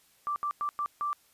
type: tone bursts at uneven times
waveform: sine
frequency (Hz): 1173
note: D6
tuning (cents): -2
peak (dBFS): -28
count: 5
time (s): 0.27-0.36 / 0.43-0.51 / 0.61-0.69 / 0.79-0.86 / 1.01-1.13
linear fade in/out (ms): 0
effects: white hiss -64 dBFS RMS until 1.33 s + resampled to 32000 Hz